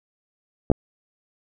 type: clicks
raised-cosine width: 2 ms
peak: -4 dBFS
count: 2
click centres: 0.701 / 0.716 s
effects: none